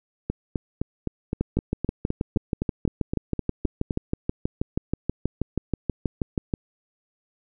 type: two click trains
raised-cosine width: 3 ms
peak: -12 / -10 dBFS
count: 15 / 33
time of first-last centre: 0.3-3.908 / 1.41-6.538 s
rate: 3.88 / 6.24 Hz
effects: none